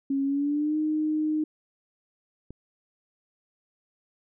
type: tone with pitch glide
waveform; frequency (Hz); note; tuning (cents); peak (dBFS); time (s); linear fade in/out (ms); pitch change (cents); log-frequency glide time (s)
sine; 274.4 to 308; C#4 to D#4; -17 to -17; -23; 0.1-1.44; 5; +200; 0.24-0.77
type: click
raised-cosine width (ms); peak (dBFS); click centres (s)
3; -28; 2.506
effects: none